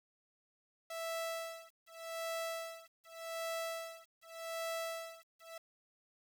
sawtooth tone with tremolo, 659 Hz, E5, 1 cent flat, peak -33 dBFS, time 0.9-5.58 s, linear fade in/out 5 ms, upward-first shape sine, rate 0.85 Hz, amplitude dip 100%, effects 10-bit

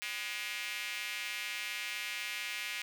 square tone with high-pass filter, 112.1 Hz, A2, 33 cents sharp, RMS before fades -39 dBFS, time 0.02-2.82 s, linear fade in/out 0 ms, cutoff 2300 Hz, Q 2.8, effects none

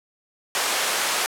pink high-pass noise, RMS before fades -23 dBFS, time 0.55-1.26 s, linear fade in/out 0 ms, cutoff 720 Hz, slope 12 dB/octave, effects low-pass 12000 Hz 12 dB/octave

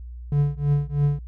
triangle tone with tremolo, 144.6 Hz, D3, 27 cents flat, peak -13 dBFS, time 0.32-1.19 s, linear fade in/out 2 ms, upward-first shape triangle, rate 3.1 Hz, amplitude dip 100%, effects added 60 Hz sine -34 dBFS peak until 1.27 s

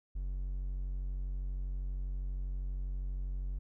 triangle tone, 46.25 Hz, F#1, in tune, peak -32 dBFS, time 0.15-3.59 s, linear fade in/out 10 ms, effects none

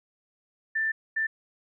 sine tone bursts at uneven times, 1775 Hz, A6, 15 cents sharp, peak -24 dBFS, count 2, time 0.75-0.92 / 1.16-1.27 s, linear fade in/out 10 ms, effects none

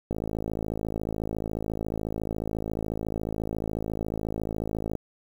click train, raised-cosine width 2 ms, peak -17 dBFS, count 263, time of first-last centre 0.11-4.953 s, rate 54.1 Hz, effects 8-bit

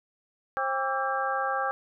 harmonic tone with a mistuned harmonic, 266.5 Hz, C4, 32 cents sharp, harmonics 2 / 3 / 4 / 5 / 6, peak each -33 / -30 / -32 / -33 / -33 dBFS, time 0.57-1.71 s, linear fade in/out 0 ms, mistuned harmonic 4, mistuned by +140 cents, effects none

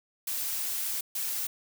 blue noise bursts at uneven times, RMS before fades -32 dBFS, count 2, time 0.27-1.01 / 1.15-1.47 s, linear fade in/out 5 ms, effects none

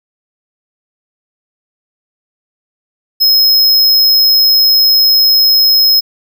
square tone, 5140 Hz, E8, 45 cents flat, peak -6 dBFS, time 3.2-6.01 s, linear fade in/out 20 ms, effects none

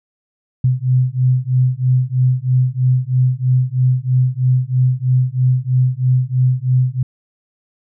sine beating tone pair, 126.1 / 129.2 Hz, B2 / C3, +36 / -21 cents, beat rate 3.1 Hz, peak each -15 dBFS, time 0.64-7.03 s, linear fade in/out 5 ms, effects none

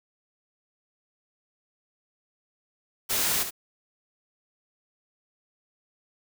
white noise with echo, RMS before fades -26 dBFS, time 3.09-3.44 s, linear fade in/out 20 ms, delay 69 ms, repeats 1, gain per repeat -8 dB, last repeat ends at 3.509 s, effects none

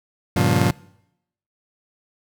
30% pulse chord, G half-diminished seventh, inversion none, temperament just, 98 / 117.6 / 141.12 / 176.4 Hz, G2 / Bb2 / Db3 / F3, 0 / +16 / +31 / +18 cents, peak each -19 dBFS, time 0.36-0.71 s, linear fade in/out 5 ms, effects noise-tail reverb RT60 0.8 s tail -23 dB re dry

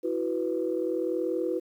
sine chord, E suspended second, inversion none, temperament equal, 329.6 / 370 / 493.9 Hz, E4 / F#4 / B4, 0 / 0 / 0 cents, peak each -30 dBFS, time 0.03-1.6 s, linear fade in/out 20 ms, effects tanh soft clip ceiling -16 dBFS + 10-bit

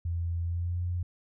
sine tone with pitch glide, 85 to 88.35 Hz, F2 to F2, -46 to +21 cents, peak -28 dBFS, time 0.05-1.03 s, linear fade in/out 5 ms, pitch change +67 cents, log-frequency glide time 0.44-0.81 s, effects none

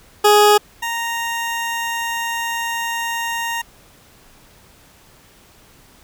20% pulse tone pair in turn, 416.5 / 929.9 Hz, G#4 / A#5, +5 / -5 cents, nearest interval octave + major second, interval 1390 cents, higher second, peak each -4 / -16 dBFS, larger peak first, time 0.24-0.58 / 0.82-3.62 s, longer second, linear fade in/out 10 ms, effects pink hiss -49 dBFS RMS until 6.03 s

